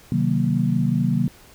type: chord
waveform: sine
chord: C half-diminished seventh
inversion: none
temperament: equal with one note detuned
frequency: 130.81 / 155.56 / 186.71 / 233.1 Hz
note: C3 / Eb3 / Gb3 / Bb3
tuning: 0 / 0 / +16 / 0 cents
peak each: -23 dBFS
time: 0.12-1.28 s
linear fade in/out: 2 ms
effects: pink hiss -49 dBFS RMS until 1.54 s